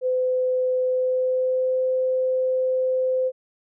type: tone with pitch glide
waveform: sine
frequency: 509 to 514.9 Hz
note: C5 to C5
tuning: -48 to -28 cents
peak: -19 dBFS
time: 0.01-3.32 s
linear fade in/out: 50 ms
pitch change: +20 cents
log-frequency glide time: 0.84-1.82 s
effects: none